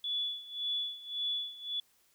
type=tone with tremolo; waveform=sine; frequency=3431 Hz; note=A7; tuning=44 cents flat; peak=-30 dBFS; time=0.04-1.8 s; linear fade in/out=2 ms; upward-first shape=sine; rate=1.8 Hz; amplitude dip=85%; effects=white hiss -69 dBFS RMS until 2.14 s